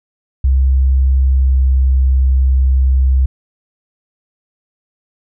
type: tone with pitch glide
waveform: sine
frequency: 66 to 65.51 Hz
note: C2 to C2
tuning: +16 to +3 cents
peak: -8 dBFS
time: 0.44-3.26 s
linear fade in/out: 5 ms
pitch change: -13 cents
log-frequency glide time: 1.35-1.57 s
effects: none